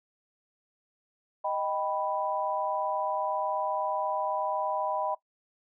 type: chord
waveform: sine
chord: Eb augmented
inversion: none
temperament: equal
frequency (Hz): 622.3 / 784 / 987.8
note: Eb5 / G5 / B5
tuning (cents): 0 / 0 / 0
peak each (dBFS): -32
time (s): 1.44-5.15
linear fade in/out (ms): 10
effects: noise-tail reverb RT60 0.1 s tail -17 dB re dry